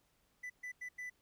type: tone bursts at uneven times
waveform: triangle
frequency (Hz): 1991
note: B6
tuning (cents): +14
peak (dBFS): -40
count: 4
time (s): 0.43-0.5 / 0.63-0.72 / 0.81-0.89 / 0.98-1.1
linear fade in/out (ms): 10
effects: pink hiss -75 dBFS RMS until 1.21 s